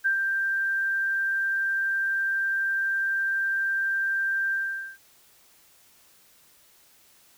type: tone with ADSR envelope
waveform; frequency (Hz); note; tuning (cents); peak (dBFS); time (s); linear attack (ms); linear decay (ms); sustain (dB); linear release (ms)
sine; 1578; G6; +11; -19; 0.04-4.98; 21; 99; -4; 460
effects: white hiss -58 dBFS RMS until 7.37 s